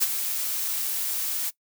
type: noise with ADSR envelope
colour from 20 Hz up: blue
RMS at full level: -20 dBFS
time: 0-1.51 s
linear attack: 26 ms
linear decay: 33 ms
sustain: -8 dB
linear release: 27 ms
effects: noise-tail reverb RT60 0.1 s tail -20 dB re dry